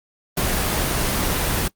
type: noise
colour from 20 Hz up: pink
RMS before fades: -21 dBFS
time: 0.37-1.68 s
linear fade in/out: 5 ms
effects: noise-tail reverb RT60 0.1 s tail -23 dB re dry + Opus 24 kbps